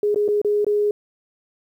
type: tone with dropouts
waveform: sine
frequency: 415.3 Hz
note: G#4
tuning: in tune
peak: -16 dBFS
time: 0.03-0.91 s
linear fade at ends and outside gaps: 2 ms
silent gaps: 0.145-0.159 / 0.28-0.286 / 0.416-0.447 / 0.646-0.666 s
effects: 9-bit